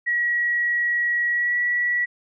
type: tone with pitch glide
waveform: sine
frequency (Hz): 1916 to 1940.5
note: A#6 to B6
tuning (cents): +47 to -31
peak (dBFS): -19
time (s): 0.06-2.06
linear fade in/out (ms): 20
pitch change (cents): +22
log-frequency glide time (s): 1.3-1.57
effects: none